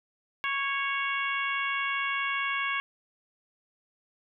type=harmonic tone with a mistuned harmonic; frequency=554.4 Hz; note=C#5; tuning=in tune; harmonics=2 / 3 / 4 / 5 / 6; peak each=-32 / -33 / -32 / -35 / -41 dBFS; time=0.44-2.8 s; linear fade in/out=0 ms; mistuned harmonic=3; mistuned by=-16 cents; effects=none